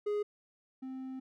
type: tone pair in turn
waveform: triangle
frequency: 415.3 / 261.6 Hz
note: G#4 / C4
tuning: 0 / 0 cents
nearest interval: minor sixth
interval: 800 cents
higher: first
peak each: -28 / -37 dBFS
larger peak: first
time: 0.06-0.23 / 0.82-1.2 s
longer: second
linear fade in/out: 10 ms
effects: none